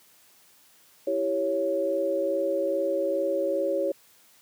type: chord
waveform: sine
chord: C# diminished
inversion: first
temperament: equal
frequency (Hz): 329.6 / 392 / 554.4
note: E4 / G4 / C#5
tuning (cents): 0 / 0 / 0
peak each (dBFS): -31 / -30 / -25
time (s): 1.07-3.92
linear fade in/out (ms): 5
effects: white hiss -58 dBFS RMS until 4.41 s + high-pass 100 Hz 12 dB/octave